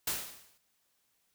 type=noise with exponential decay; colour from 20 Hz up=white; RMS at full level=-30 dBFS; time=0.07-0.58 s; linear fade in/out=5 ms; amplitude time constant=110 ms; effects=white hiss -75 dBFS RMS until 1.34 s